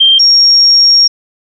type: tone pair in turn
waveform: sine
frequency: 3167 / 5565 Hz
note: G7 / F8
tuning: +17 / -7 cents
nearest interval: minor seventh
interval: 976 cents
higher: second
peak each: -3 dBFS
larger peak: neither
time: 0-0.19 / 0.19-1.08 s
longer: second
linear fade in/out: 10 ms
effects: none